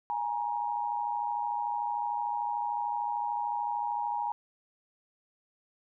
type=tone pair together; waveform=sine; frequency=830.6 / 944 Hz; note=G#5 / A#5; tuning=0 / +22 cents; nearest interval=major second; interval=222 cents; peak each=-32 / -32 dBFS; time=0.1-4.32 s; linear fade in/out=0 ms; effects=none